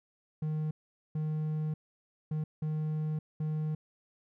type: tone bursts at uneven times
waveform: triangle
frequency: 154.5 Hz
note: D#3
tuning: 12 cents flat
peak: -28 dBFS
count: 5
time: 0.42-0.71 / 1.15-1.74 / 2.31-2.44 / 2.62-3.19 / 3.4-3.75 s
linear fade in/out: 5 ms
effects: none